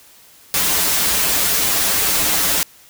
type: noise with comb filter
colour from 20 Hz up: white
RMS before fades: -17 dBFS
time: 0.54-2.63 s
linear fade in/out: 0 ms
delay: 8.2 ms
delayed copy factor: -0.85
effects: white hiss -47 dBFS RMS until 2.89 s